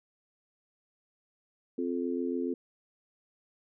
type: harmonic tone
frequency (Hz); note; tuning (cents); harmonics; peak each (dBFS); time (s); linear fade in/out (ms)
87; F2; -6; 3 / 4 / 5; -32 / -34 / -36; 1.78-2.54; 5
effects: none